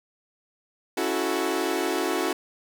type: chord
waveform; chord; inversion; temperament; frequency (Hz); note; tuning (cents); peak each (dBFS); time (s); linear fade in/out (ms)
sawtooth; F# minor seventh; second; equal with one note detuned; 277.2 / 329.6 / 370 / 437; C#4 / E4 / F#4 / A4; 0 / 0 / 0 / -12; -28 / -25 / -24 / -27; 0.97-2.33; 5
effects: none